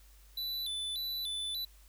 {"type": "tone with vibrato", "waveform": "square", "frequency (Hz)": 3729, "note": "A#7", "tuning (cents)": 0, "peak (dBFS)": -35, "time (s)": [0.37, 1.65], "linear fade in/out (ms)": 5, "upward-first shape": "square", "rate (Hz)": 1.7, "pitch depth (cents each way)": 110, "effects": ["added 50 Hz sine -56 dBFS peak until 1.88 s", "white hiss -64 dBFS RMS until 1.88 s"]}